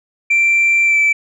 sine tone with pitch glide, 2352 to 2321 Hz, D7 to D7, +2 to -21 cents, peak -8 dBFS, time 0.3-1.13 s, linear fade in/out 10 ms, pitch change -23 cents, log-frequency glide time 0.84-0.98 s, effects tanh soft clip ceiling -8 dBFS

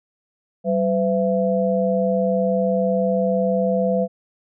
sine tone cluster, 192.2 / 508 / 670 Hz, G3 / B4 / E5, -34 / +49 / +28 cents, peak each -21 / -20 / -23 dBFS, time 0.64-4.08 s, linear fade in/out 50 ms, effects none

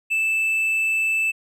triangle tone, 2637 Hz, E7, in tune, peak -17 dBFS, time 0.1-1.32 s, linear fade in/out 20 ms, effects none

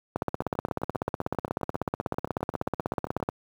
two click trains, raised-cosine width 1 ms, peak -12 / -23 dBFS, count 52 / 22, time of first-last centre 0.16-3.289 / 0.42-3.201 s, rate 16.3 / 7.55 Hz, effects high-pass 80 Hz 12 dB/octave + 8-bit

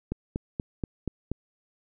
click train, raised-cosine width 3 ms, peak -16 dBFS, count 6, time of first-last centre 0.12-1.316 s, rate 4.18 Hz, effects none

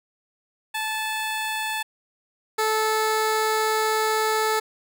15% pulse tone pair in turn, 872 / 436 Hz, A5 / A4, -16 / -16 cents, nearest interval octave, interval 1200 cents, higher first, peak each -19 / -14 dBFS, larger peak second, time 0.74-1.83 / 2.58-4.6 s, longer second, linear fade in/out 10 ms, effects none

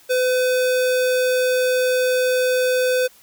square tone, 506 Hz, B4, 42 cents sharp, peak -17 dBFS, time 0.09-3.08 s, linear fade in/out 20 ms, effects white hiss -51 dBFS RMS until 3.22 s

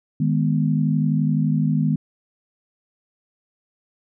sine chord, G# minor, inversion second, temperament equal, 155.56 / 207.7 / 246.9 Hz, D#3 / G#3 / B3, 0 / 0 / 0 cents, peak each -19 / -23 / -23 dBFS, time 0.2-1.96 s, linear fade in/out 5 ms, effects none

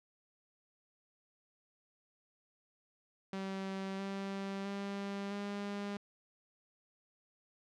sawtooth tone with pitch steps, 192.8 / 195.94 / 199.14 / 202.4 Hz, G3 / G3 / G3 / G#3, -28 / -1 / +28 / -44 cents, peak -34 dBFS, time 3.33-5.97 s, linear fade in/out 2 ms, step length 660 ms, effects low-pass 5000 Hz 12 dB/octave

